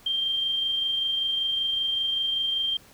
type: tone with amplitude modulation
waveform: sine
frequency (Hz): 3170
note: G7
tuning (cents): +19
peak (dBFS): -22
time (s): 0.06-2.77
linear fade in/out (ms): 5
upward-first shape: sine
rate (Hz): 25.2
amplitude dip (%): 30
effects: pink hiss -53 dBFS RMS until 2.93 s